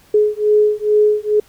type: beating tone pair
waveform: sine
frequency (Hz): 420.8 / 423.1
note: G#4 / G#4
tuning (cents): +23 / +32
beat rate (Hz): 2.3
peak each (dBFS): -14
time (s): 0.14-1.4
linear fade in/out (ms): 5
effects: pink hiss -50 dBFS RMS until 1.48 s